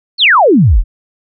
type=exponential sweep; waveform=sine; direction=down; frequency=4620 to 30.8 Hz; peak=-4 dBFS; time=0.18-0.84 s; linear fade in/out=50 ms; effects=none